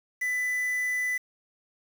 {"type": "tone with quantisation", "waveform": "triangle", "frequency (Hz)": 1995, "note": "B6", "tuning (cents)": 17, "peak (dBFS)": -24, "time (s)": [0.21, 1.18], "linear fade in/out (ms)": 10, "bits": 7, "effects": []}